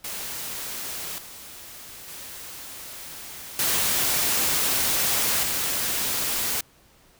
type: noise with level steps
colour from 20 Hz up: white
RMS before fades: -33 / -42 / -39 / -23 / -26 dBFS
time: 0.04-6.61 s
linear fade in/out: 5 ms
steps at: 1.18 / 2.08 / 3.59 / 5.43 s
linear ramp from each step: 2 ms
effects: pink hiss -57 dBFS RMS until 7.19 s